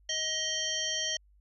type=harmonic tone; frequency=629 Hz; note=D#5; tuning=19 cents sharp; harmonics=1 / 3 / 5 / 7 / 9 / 10; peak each=-42 / -38 / -33 / -40 / -35 / -40 dBFS; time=0.09-1.17 s; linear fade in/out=5 ms; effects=added 50 Hz sine -59 dBFS peak until 1.4 s